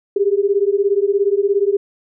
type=beating tone pair; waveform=sine; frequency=392.5 / 409.5 Hz; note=G4 / G#4; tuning=+2 / -24 cents; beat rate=17 Hz; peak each=-16 dBFS; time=0.16-1.77 s; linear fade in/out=5 ms; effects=none